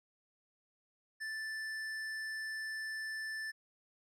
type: tone with hard clipping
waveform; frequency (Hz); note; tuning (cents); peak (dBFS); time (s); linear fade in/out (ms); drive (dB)
sine; 1760; A6; 0; -40; 1.2-3.52; 20; 10
effects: none